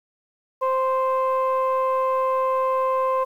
sine tone pair together, 523.3 / 1044.2 Hz, C5 / C6, 0 / -4 cents, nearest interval octave, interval 1196 cents, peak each -20 dBFS, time 0.61-3.25 s, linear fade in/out 20 ms, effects tanh soft clip ceiling -15 dBFS + 9-bit

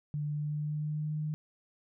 sine tone with pitch glide, 148.2 to 152.72 Hz, D3 to D#3, +16 to -32 cents, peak -31 dBFS, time 0.14-1.34 s, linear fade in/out 0 ms, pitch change +52 cents, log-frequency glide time 0.29-1.14 s, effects none

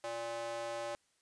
square tone with high-pass filter, 116.54 Hz, A#2, in tune, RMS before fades -40 dBFS, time 0.04-0.95 s, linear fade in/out 0 ms, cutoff 600 Hz, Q 2.6, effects white hiss -74 dBFS RMS until 1.21 s + resampled to 22050 Hz

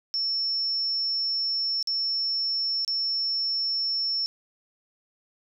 sine tone with dropouts, 5400 Hz, E8, 41 cents sharp, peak -24 dBFS, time 0.14-4.26 s, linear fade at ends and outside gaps 0 ms, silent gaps 1.827-1.873 / 2.848-2.878 s, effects none

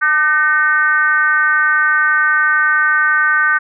sine tone with frequency modulation, 1525 Hz, G6, 48 cents flat, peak -10 dBFS, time 0.01-3.59 s, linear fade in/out 20 ms, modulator 319 Hz, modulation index 0.9, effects none

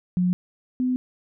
sine tone pair in turn, 180 / 253 Hz, F#3 / B3, -47 / +42 cents, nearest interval tritone, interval 589 cents, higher second, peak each -18 / -20 dBFS, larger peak first, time 0.17-0.33 / 0.8-0.96 s, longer neither, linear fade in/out 0 ms, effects none

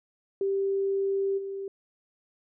sine tone with level steps, 392 Hz, G4, in tune, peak -24 / -32 dBFS, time 0.41-1.68 s, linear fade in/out 2 ms, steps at 1.37 s, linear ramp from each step 20 ms, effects none

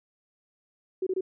sine tone bursts, 374.7 Hz, F#4, 22 cents sharp, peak -25 dBFS, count 3, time 1.02-1.209 s, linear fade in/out 5 ms, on 47 ms, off 24 ms, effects none

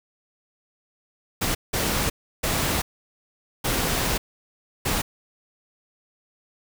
pink noise bursts at uneven times, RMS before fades -24 dBFS, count 5, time 1.41-1.55 / 1.73-2.1 / 2.43-2.82 / 3.64-4.18 / 4.85-5.02 s, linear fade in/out 10 ms, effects none

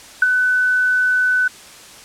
sine tone with ADSR envelope, 1500 Hz, F#6, 23 cents sharp, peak -7 dBFS, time 0.22-1.48 s, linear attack 4 ms, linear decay 23 ms, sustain -6 dB, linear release 6 ms, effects white hiss -40 dBFS RMS until 2.04 s + low-pass 9000 Hz 12 dB/octave

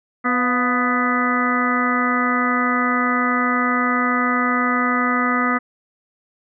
harmonic tone with a mistuned harmonic, 248.4 Hz, B3, 10 cents sharp, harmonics 1 / 2 / 3 / 4 / 5 / 6 / 7 / 8, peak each -21 / -29 / -29 / -31 / -20 / -28 / -29 / -24 dBFS, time 0.24-5.59 s, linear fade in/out 20 ms, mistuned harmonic 3, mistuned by -65 cents, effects none

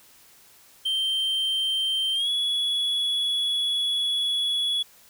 triangle tone with pitch glide, 3136 to 3381 Hz, G7 to G#7, 0 to +30 cents, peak -21 dBFS, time 0.85-4.83 s, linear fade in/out 10 ms, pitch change +130 cents, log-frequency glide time 2.14-2.29 s, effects white hiss -54 dBFS RMS until 5.09 s

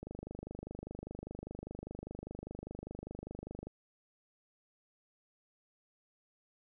click train, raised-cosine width 2 ms, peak -30 dBFS, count 92, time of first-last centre 0.03-3.67 s, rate 25 Hz, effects none

